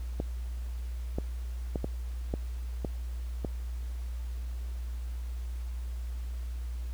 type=clicks; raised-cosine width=2 ms; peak=-18 dBFS; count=7; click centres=0.201 / 1.185 / 1.758 / 1.844 / 2.339 / 2.848 / 3.448 s; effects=added 60 Hz sine -33 dBFS peak until 6.93 s + pink hiss -56 dBFS RMS until 6.93 s